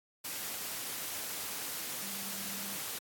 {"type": "tone in noise", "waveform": "sine", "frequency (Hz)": 197, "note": "G3", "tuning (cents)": 9, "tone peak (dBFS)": -48, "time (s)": [2.02, 2.77], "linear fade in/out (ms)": 10, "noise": "white", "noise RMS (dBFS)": -39, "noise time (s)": [0.24, 2.99], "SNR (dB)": -12, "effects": ["high-pass 100 Hz 12 dB/octave", "AAC 64 kbps"]}